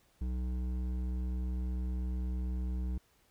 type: tone with hard clipping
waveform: sine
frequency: 62.2 Hz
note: B1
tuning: 13 cents sharp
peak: -34 dBFS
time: 0.21-2.98 s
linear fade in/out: 5 ms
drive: 10 dB
effects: pink hiss -69 dBFS RMS until 3.3 s